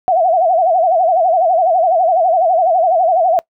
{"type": "tone with vibrato", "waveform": "sine", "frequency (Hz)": 698.5, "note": "F5", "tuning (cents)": 0, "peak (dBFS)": -9, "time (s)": [0.08, 3.39], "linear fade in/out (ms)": 0, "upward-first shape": "sine", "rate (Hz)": 12, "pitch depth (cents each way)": 150, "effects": ["noise-tail reverb RT60 0.1 s tail -23 dB re dry"]}